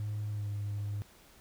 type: tone with pitch glide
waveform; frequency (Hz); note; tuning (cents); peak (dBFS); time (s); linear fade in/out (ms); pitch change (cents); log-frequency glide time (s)
triangle; 105.2 to 102.62; G#2 to G#2; +23 to -20; -30; 0-1.02; 0; -43; 0.3-0.49
effects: tanh soft clip ceiling -29 dBFS + pink hiss -59 dBFS RMS until 1.4 s